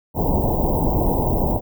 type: band-stop noise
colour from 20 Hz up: pink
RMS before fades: -19 dBFS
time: 0.14-1.61 s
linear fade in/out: 50 ms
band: 970 to 16000 Hz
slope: 96 dB/octave
effects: none